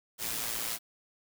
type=noise with amplitude modulation; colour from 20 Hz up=white; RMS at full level=-32 dBFS; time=0.18-0.79 s; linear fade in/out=50 ms; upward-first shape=sine; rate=113 Hz; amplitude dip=55%; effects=none